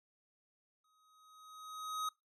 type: tone with exponential growth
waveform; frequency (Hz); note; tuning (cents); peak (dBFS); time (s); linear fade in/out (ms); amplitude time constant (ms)
square; 1260; D#6; +21; -35; 0.84-2.09; 5; 270
effects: noise-tail reverb RT60 0.2 s tail -22 dB re dry + low-pass 11000 Hz 12 dB/octave